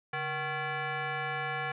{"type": "tone with frequency modulation", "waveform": "sine", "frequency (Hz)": 475.4, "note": "A#4", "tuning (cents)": 34, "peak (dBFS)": -31, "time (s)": [0.13, 1.72], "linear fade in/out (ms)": 5, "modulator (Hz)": 618, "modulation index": 3.1, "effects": []}